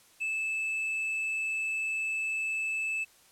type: tone with tanh clipping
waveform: sine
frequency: 2622 Hz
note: E7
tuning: 10 cents flat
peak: -30 dBFS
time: 0.2-3.05 s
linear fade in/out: 20 ms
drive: 4 dB
effects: white hiss -60 dBFS RMS until 3.31 s + low-pass 12000 Hz 12 dB/octave